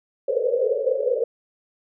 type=band-pass noise; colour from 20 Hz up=pink; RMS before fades=-22 dBFS; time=0.28-1.24 s; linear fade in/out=5 ms; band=450 to 550 Hz; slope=96 dB/octave; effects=none